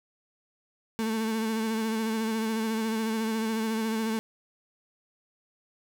35% pulse tone with vibrato, 221.9 Hz, A3, 15 cents sharp, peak -25 dBFS, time 0.99-4.19 s, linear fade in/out 0 ms, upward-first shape sine, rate 14 Hz, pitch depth 32 cents each way, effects none

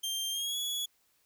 sawtooth tone with pitch glide, 3172 to 3380 Hz, G7 to G#7, +20 to +30 cents, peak -29 dBFS, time 0.03-0.86 s, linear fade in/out 10 ms, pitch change +110 cents, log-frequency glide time 0.31-0.57 s, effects white hiss -71 dBFS RMS until 1.25 s

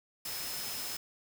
sine tone in noise, 5170 Hz, E8, 34 cents flat, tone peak -43 dBFS, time 0.25-0.97 s, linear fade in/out 5 ms, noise white, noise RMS -39 dBFS, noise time 0.25-0.97 s, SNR -7 dB, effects none

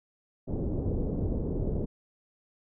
pink low-pass noise, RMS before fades -30 dBFS, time 0.47-1.86 s, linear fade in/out 20 ms, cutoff 480 Hz, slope 24 dB/octave, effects none

